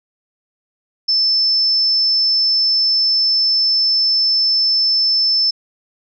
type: tone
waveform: sine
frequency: 5280 Hz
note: E8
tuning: 2 cents sharp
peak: -12 dBFS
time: 1.08-5.51 s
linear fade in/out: 10 ms
effects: none